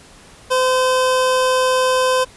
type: tone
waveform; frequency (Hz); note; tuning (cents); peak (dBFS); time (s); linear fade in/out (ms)
25% pulse; 513; C5; -34; -10; 0.5-2.25; 20
effects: pink hiss -44 dBFS RMS until 2.36 s + resampled to 24000 Hz